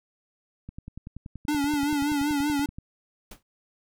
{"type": "click train", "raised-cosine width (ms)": 5, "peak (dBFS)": -26, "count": 23, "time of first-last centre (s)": [0.69, 2.785], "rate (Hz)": 10.5}
{"type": "tone with vibrato", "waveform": "square", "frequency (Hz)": 290, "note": "D4", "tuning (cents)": -22, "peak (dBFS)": -24, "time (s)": [1.48, 2.66], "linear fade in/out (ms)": 5, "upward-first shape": "triangle", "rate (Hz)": 5.2, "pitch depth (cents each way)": 75}
{"type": "noise with exponential decay", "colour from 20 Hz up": "pink", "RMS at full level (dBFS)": -38, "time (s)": [3.31, 3.43], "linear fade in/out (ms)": 5, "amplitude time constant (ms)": 24}
{"effects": []}